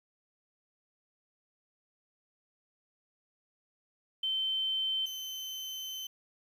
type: tone pair in turn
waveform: sine / 35% pulse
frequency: 3090 / 3069 Hz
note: G7 / G7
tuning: -26 / -37 cents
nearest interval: unison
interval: 11 cents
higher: first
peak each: -29 / -36 dBFS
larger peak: first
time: 4.23-5.06 / 5.06-6.07 s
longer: second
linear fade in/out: 5 ms
effects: 10-bit